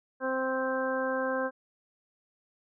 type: harmonic tone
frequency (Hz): 261.6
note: C4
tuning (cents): 0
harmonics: 1 / 2 / 3 / 4 / 5 / 6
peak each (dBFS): -35 / -30 / -40 / -36 / -41 / -35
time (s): 0.2-1.51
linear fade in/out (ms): 50
effects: none